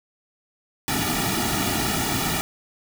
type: noise with comb filter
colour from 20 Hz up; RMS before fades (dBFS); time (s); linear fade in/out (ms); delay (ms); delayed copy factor
pink; -24; 0.88-2.41; 0; 1.9; -1
effects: none